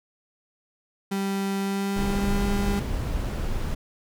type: tone with pitch glide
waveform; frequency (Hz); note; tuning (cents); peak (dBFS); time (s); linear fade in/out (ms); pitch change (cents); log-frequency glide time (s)
35% pulse; 196 to 200.7; G3 to G3; 0 to +41; -23; 1.11-2.8; 10; +41; 1.59-2.41
type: noise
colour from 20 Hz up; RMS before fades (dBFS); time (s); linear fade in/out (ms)
brown; -27; 1.96-3.75; 10
effects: none